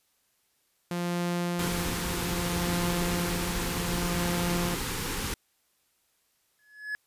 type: tone with tremolo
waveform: sawtooth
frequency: 174.61 Hz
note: F3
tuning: in tune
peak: -23 dBFS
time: 0.91-4.75 s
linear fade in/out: 2 ms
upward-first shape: sine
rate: 0.64 Hz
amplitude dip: 55%
type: band-stop noise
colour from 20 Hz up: pink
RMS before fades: -32 dBFS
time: 1.59-5.34 s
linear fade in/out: 2 ms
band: 530 to 780 Hz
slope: 96 dB/octave
type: tone with exponential growth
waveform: triangle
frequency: 1700 Hz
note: G#6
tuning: 40 cents sharp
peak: -26 dBFS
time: 6.59-6.95 s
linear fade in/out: 0 ms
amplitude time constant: 78 ms
effects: white hiss -71 dBFS RMS until 7.06 s + resampled to 32000 Hz